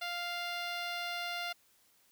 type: tone with notch filter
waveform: 10% pulse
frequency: 698.5 Hz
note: F5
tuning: in tune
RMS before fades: -38 dBFS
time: 0.01-1.53 s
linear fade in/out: 10 ms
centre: 10000 Hz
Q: 1.2
effects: white hiss -68 dBFS RMS until 2.11 s